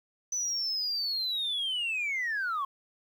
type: linear sweep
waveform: sine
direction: down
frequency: 6050 to 1062 Hz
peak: -27 dBFS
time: 0.32-2.65 s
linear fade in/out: 5 ms
effects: tanh soft clip ceiling -26 dBFS + 10-bit